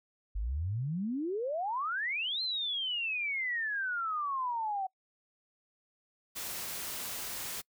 sine exponential two-way sweep, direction up then down, 46.25 to 4186 to 749 Hz, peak -31 dBFS, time 0.35-4.87 s, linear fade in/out 10 ms, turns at 2.42 s
white noise, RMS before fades -39 dBFS, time 6.35-7.62 s, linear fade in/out 20 ms
effects noise-tail reverb RT60 0.1 s tail -26 dB re dry

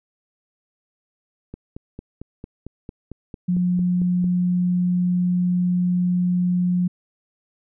click train, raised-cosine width 3 ms, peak -21 dBFS, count 13, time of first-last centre 1.54-4.243 s, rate 4.44 Hz
sine tone, 178.9 Hz, F3, 42 cents sharp, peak -17 dBFS, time 3.48-6.88 s, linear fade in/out 10 ms
effects none

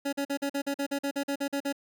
25% pulse tone bursts, 280.3 Hz, C#4, 19 cents sharp, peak -24 dBFS, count 14, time 0.05-1.727 s, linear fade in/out 10 ms, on 78 ms, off 45 ms, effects none

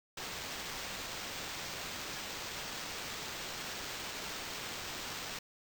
violet noise with sample-and-hold, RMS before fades -42 dBFS, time 0.17-5.39 s, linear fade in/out 5 ms, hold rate 11025 Hz, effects none

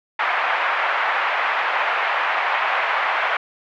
pink band-pass noise, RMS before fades -21 dBFS, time 0.19-3.37 s, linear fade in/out 5 ms, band 740 to 2400 Hz, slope 24 dB/octave, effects none

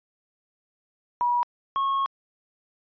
sine / triangle tone pair in turn, 967 / 1092.7 Hz, B5 / C#6, -37 / -25 cents, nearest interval major second, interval 212 cents, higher second, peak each -20 dBFS, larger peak neither, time 1.21-1.43 / 1.76-2.06 s, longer second, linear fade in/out 0 ms, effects resampled to 11025 Hz

